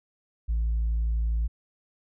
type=tone; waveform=sine; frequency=56.1 Hz; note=A1; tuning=34 cents sharp; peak=-21 dBFS; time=0.48-1.48 s; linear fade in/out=20 ms; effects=tanh soft clip ceiling -21 dBFS